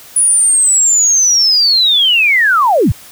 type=linear sweep; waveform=sine; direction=down; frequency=9910 to 55 Hz; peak=-7 dBFS; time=0.16-2.92 s; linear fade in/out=5 ms; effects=white hiss -37 dBFS RMS until 3.11 s